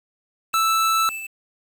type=tone with tremolo; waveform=square; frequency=2637 Hz; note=E7; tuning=in tune; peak=-28 dBFS; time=0.53-1.27 s; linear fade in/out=10 ms; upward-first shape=triangle; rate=6.9 Hz; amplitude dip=40%
type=tone; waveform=square; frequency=1320 Hz; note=E6; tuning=2 cents sharp; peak=-18 dBFS; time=0.54-1.09 s; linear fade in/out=0 ms
effects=8-bit